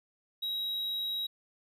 triangle tone, 3836 Hz, A#7, 49 cents sharp, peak -30 dBFS, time 0.42-1.27 s, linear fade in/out 10 ms, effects none

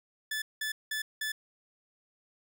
sawtooth tone bursts, 1738 Hz, A6, 22 cents flat, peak -28 dBFS, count 4, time 0.31-1.32 s, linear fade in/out 5 ms, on 110 ms, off 190 ms, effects none

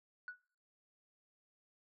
sine tone with exponential decay, 1472 Hz, F#6, 9 cents flat, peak -38 dBFS, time 0.28-0.42 s, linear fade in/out 1 ms, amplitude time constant 29 ms, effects noise-tail reverb RT60 0.5 s tail -24 dB re dry + tanh soft clip ceiling -38 dBFS

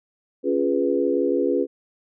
sine chord, C# dominant seventh, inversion none, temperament equal, 277.2 / 349.2 / 415.3 / 493.9 Hz, C#4 / E#4 / G#4 / B4, 0 / 0 / 0 / 0 cents, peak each -24 dBFS, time 0.43-1.67 s, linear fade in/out 50 ms, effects none

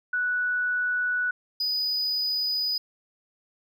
sine / triangle tone pair in turn, 1477 / 4968 Hz, F#6 / D#8, -3 / -3 cents, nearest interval octave + major sixth, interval 2100 cents, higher second, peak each -23 dBFS, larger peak neither, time 0.13-1.31 / 1.6-2.78 s, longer neither, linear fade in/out 5 ms, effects none

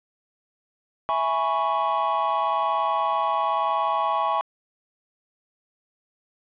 triangle chord, C# minor seventh, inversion first, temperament equal, 659.3 / 830.6 / 987.8 / 1108.7 Hz, E5 / G#5 / B5 / C#6, 0 / 0 / 0 / 0 cents, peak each -27 / -24 / -26 / -23 dBFS, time 1.09-4.41 s, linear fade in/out 0 ms, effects resampled to 8000 Hz + 8-bit

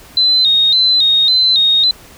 sine tone with vibrato, 3884 Hz, B7, 30 cents flat, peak -8 dBFS, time 0.17-1.91 s, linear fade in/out 2 ms, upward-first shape square, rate 1.8 Hz, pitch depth 72 cents each way, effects pink hiss -40 dBFS RMS until 2.17 s

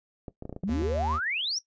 clicks, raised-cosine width 2 ms, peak -24 dBFS, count 9, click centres 0.282 / 0.424 / 0.454 / 0.495 / 0.527 / 0.564 / 0.636 / 0.693 / 0.821 s
sine exponential sweep, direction up, 175 to 5920 Hz, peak -27 dBFS, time 0.63-1.59 s, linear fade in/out 10 ms
square tone, 78 Hz, D#2, 5 cents sharp, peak -30 dBFS, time 0.67-1.2 s, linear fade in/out 50 ms
effects noise-tail reverb RT60 0.1 s tail -17 dB re dry + resampled to 16000 Hz

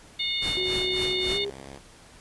harmonic tone, 723 Hz, F#5, 40 cents flat, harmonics 3 / 4 / 5 / 6, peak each -33 / -35 / -27 / -35 dBFS, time 0.19-1.45 s, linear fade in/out 10 ms
pink noise with tremolo, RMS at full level -33 dBFS, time 0.41-1.39 s, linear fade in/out 20 ms, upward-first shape triangle, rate 3.6 Hz, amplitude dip 100%
5% pulse tone with vibrato, 68 Hz, C#2, 33 cents flat, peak -30 dBFS, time 0.54-1.79 s, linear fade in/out 20 ms, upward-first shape triangle, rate 1.8 Hz, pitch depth 34 cents each way
sine tone with pitch glide, 370 to 403.5 Hz, F#4 to G#4, 0 to -50 cents, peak -29 dBFS, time 0.57-1.5 s, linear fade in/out 2 ms, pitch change +150 cents, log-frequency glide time 1.3-1.36 s
effects pink hiss -51 dBFS RMS until 2.2 s + resampled to 24000 Hz

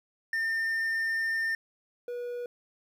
triangle tone pair in turn, 1807 / 485 Hz, A6 / B4, +46 / -31 cents, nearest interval octave + major seventh, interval 2277 cents, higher first, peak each -25 / -31 dBFS, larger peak first, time 0.33-1.55 / 2.08-2.46 s, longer first, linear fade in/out 2 ms, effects 11-bit

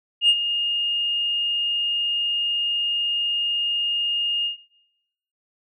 sine tone with ADSR envelope, 2838 Hz, F7, 27 cents sharp, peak -10 dBFS, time 0.21-4.58 s, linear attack 79 ms, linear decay 51 ms, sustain -10 dB, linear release 130 ms, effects noise-tail reverb RT60 0.9 s tail -21 dB re dry + tanh soft clip ceiling -9 dBFS

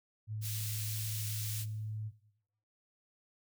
sine tone, 107.8 Hz, A2, 35 cents flat, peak -36 dBFS, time 0.27-2.12 s, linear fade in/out 50 ms
white high-pass noise, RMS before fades -41 dBFS, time 0.41-1.66 s, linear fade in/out 50 ms, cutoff 2800 Hz, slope 12 dB/octave
effects noise-tail reverb RT60 0.9 s tail -18 dB re dry

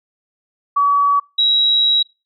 sine tone pair in turn, 1138 / 3861 Hz, C#6 / B7, +45 / -40 cents, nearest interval octave + major sixth, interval 2115 cents, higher second, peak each -11 dBFS, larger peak neither, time 0.76-1.2 / 1.38-2.03 s, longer second, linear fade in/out 10 ms, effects noise-tail reverb RT60 0.3 s tail -24 dB re dry

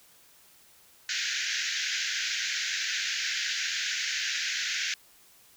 pink band-pass noise, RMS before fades -31 dBFS, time 1.09-4.94 s, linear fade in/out 2 ms, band 1500 to 6900 Hz, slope 96 dB/octave, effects white hiss -58 dBFS RMS until 5.56 s

